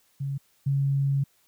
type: tone pair in turn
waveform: sine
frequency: 138.59 / 138.59 Hz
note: C#3 / C#3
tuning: 0 / 0 cents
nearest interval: unison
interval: 0 cents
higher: neither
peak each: -27 / -21 dBFS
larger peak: second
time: 0.2-0.38 / 0.66-1.24 s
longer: second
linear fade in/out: 10 ms
effects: white hiss -65 dBFS RMS until 1.47 s